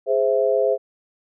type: chord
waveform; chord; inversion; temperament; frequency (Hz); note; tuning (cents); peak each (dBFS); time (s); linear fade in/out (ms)
sine; Ab augmented; none; equal; 415.3 / 523.3 / 659.3; Ab4 / C5 / E5; 0 / 0 / 0; -21 / -19 / -22; 0.06-0.78; 50
effects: none